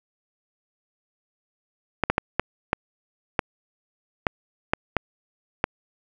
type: clicks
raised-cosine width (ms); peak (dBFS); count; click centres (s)
0.5; -4; 10; 2.037 / 2.1 / 2.181 / 2.396 / 2.731 / 3.392 / 4.268 / 4.735 / 4.967 / 5.641
effects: none